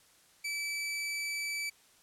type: tone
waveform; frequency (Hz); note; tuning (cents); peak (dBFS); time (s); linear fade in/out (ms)
sawtooth; 2309; D7; -30; -30; 0.44-1.7; 10
effects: white hiss -63 dBFS RMS until 2.02 s + low-pass 11000 Hz 12 dB/octave

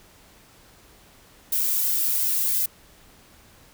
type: noise with flanger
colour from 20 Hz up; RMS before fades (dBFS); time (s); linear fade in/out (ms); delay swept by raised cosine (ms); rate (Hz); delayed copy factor
violet; -23; 1.52-2.66; 5; 1.9 to 2.55; 2.8; +0.8
effects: pink hiss -53 dBFS RMS until 3.73 s

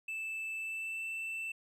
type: tone with pitch glide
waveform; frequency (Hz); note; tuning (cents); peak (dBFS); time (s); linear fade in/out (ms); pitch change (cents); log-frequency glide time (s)
triangle; 2637 to 2663; E7 to E7; 0 to +17; -35; 0.08-1.52; 5; +17; 0.55-1.04
effects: none

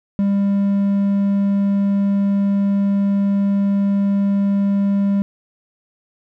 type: tone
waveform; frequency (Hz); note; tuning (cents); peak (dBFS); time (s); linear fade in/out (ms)
triangle; 199.3; G3; +29; -12; 0.19-5.22; 0
effects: none

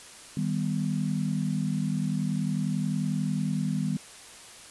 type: chord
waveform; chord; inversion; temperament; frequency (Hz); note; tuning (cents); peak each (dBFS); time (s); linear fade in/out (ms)
sine; Eb augmented; none; equal; 155.56 / 196 / 246.9; Eb3 / G3 / B3; 0 / 0 / 0; -29 / -29 / -32; 0.37-3.97; 2
effects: white hiss -47 dBFS RMS until 4.7 s + resampled to 24000 Hz

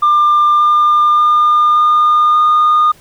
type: tone with pitch steps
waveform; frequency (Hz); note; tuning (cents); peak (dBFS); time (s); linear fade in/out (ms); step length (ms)
sine; 1195 / 1201.9 / 1208.9 / 1215.9 / 1222.9; D6 / D6 / D6 / D#6 / D#6; +30 / +40 / +50 / -40 / -30; -5; 0.02-2.92; 10; 580
effects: tanh soft clip ceiling -5 dBFS + pink hiss -45 dBFS RMS until 3 s

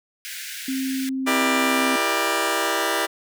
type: high-pass noise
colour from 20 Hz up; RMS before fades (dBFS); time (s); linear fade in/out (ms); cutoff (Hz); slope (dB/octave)
pink; -34; 0.25-1.09; 0; 1500; 96
type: tone with pitch glide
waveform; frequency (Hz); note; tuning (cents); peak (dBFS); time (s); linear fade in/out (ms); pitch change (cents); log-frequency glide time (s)
sine; 265.1 to 262.4; C4 to C4; +23 to +5; -23; 0.68-1.96; 5; -18; 1.1-1.47
type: chord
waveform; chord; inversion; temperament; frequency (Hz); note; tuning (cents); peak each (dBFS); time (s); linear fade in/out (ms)
10% pulse; E half-diminished seventh; none; just; 329.6 / 395.6 / 474.7 / 593.3; E4 / G4 / Bb4 / D5; 0 / +16 / +31 / +18; -18 / -17 / -19 / -17; 1.26-3.07; 20
effects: none

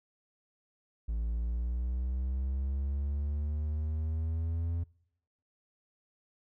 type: linear sweep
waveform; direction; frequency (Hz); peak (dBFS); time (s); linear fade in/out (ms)
triangle; up; 55 to 85.1; -28; 1.08-4.84; 10
effects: noise-tail reverb RT60 0.8 s tail -25 dB re dry

